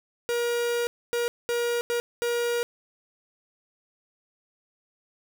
45% pulse tone bursts at uneven times, 475.8 Hz, A#4, 35 cents sharp, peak -24 dBFS, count 5, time 0.29-0.87 / 1.13-1.28 / 1.49-1.81 / 1.9-2 / 2.22-2.63 s, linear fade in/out 0 ms, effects none

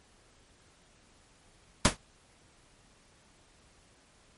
pink noise with exponential decay, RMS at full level -17 dBFS, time 1.85-1.97 s, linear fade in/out 1 ms, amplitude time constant 26 ms, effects pink hiss -62 dBFS RMS until 4.37 s + MP3 48 kbps

